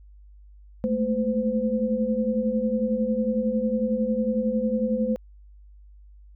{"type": "tone cluster", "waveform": "sine", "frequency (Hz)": [214.7, 225.7, 512], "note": ["A3", "A3", "C5"], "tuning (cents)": [-42, 44, -38], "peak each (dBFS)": -26, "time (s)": [0.84, 5.16], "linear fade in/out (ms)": 0, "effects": ["added 50 Hz sine -46 dBFS peak until 6.35 s"]}